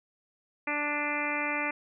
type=harmonic tone with a mistuned harmonic; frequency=293.7 Hz; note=D4; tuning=in tune; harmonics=1 / 2 / 3 / 4 / 5 / 6 / 7 / 8 / 9; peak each=-37 / -38 / -37 / -38 / -39 / -39 / -34 / -34 / -42 dBFS; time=0.67-1.71 s; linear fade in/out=5 ms; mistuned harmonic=8; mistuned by=+26 cents; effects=none